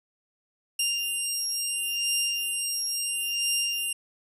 15% pulse beating tone pair, 2794 / 2794.73 Hz, F7 / F7, 0 / +1 cents, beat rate 0.73 Hz, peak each -22 dBFS, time 0.79-3.93 s, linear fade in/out 5 ms, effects resampled to 32000 Hz

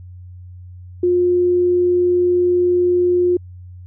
sine tone, 356.1 Hz, F4, 34 cents sharp, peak -12 dBFS, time 1.03-3.37 s, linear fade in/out 5 ms, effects added 90 Hz sine -34 dBFS peak until 3.86 s

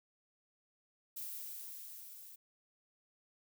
violet noise with level ramp, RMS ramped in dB -43 to -54 dBFS, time 1.16-2.36 s, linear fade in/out 10 ms, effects none

